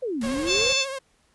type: exponential two-way sweep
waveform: sine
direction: down then up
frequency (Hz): 547 to 220 to 547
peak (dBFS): -25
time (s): 0.02-0.73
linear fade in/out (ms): 10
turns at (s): 0.23
type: noise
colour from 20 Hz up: pink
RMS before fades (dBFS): -37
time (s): 0.21-0.73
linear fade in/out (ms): 5
type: tone with vibrato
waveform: sawtooth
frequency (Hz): 540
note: C#5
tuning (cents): -45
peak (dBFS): -26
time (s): 0.23-0.99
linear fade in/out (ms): 10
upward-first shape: triangle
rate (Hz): 13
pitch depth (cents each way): 50
type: harmonic tone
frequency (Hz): 880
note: A5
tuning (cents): 0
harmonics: 3 / 4 / 5 / 6 / 7 / 8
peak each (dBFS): -24 / -26 / -28 / -30 / -31 / -32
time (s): 0.46-0.86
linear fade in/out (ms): 50
effects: pink hiss -64 dBFS RMS until 1.34 s + resampled to 24000 Hz